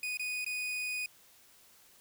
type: tone with dropouts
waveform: 40% pulse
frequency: 2482 Hz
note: D#7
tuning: 5 cents flat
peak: -33 dBFS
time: 0.03-1.06 s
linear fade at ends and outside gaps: 2 ms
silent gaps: 0.172-0.195 / 0.446-0.463 s
effects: white hiss -61 dBFS RMS until 2 s